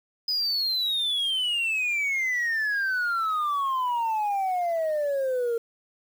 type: exponential sweep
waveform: sine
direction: down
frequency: 5030 to 457 Hz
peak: -21 dBFS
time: 0.28-5.58 s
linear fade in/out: 5 ms
effects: tanh soft clip ceiling -22 dBFS + 8-bit